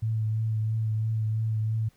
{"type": "tone with vibrato", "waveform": "sine", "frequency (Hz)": 110, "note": "A2", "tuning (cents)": 0, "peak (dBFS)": -24, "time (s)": [0.02, 1.89], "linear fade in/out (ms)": 10, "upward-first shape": "triangle", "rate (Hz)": 3, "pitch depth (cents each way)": 25, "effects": ["pink hiss -65 dBFS RMS until 1.96 s"]}